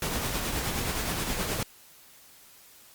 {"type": "noise with tremolo", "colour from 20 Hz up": "pink", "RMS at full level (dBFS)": -29, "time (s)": [0.02, 1.63], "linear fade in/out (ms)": 2, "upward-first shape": "sine", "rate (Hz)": 9.5, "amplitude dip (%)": 35, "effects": ["white hiss -54 dBFS RMS until 2.94 s", "Opus 48 kbps"]}